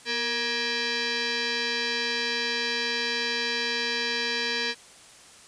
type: tone with frequency modulation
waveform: sine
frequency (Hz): 1174.7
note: D6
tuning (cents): 0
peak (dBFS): -25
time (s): 0.05-4.75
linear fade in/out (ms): 50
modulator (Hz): 709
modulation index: 5.7
effects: white hiss -50 dBFS RMS until 5.47 s + resampled to 22050 Hz